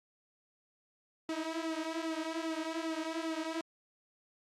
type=tone with flanger; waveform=sawtooth; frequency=322.8 Hz; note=E4; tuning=36 cents flat; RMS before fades=-37 dBFS; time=1.29-3.61 s; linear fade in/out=2 ms; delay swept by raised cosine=1.8 to 6.9 ms; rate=2.5 Hz; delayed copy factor=-0.75; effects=low-pass 7000 Hz 12 dB/octave + Opus 48 kbps